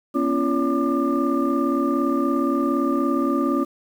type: tone cluster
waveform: sine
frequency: 241.4 / 278.7 / 342.6 / 569 / 1195 Hz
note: B3 / C#4 / F4 / C#5 / D6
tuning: -39 / +9 / -33 / +45 / +30 cents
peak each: -25 / -21 / -24 / -29 / -26 dBFS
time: 0.14-3.65 s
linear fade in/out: 20 ms
effects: tanh soft clip ceiling -10 dBFS + 8-bit